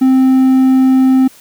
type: tone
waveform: triangle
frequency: 261.6 Hz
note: C4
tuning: in tune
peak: -4 dBFS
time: 0.01-1.28 s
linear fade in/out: 10 ms
effects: white hiss -42 dBFS RMS until 1.4 s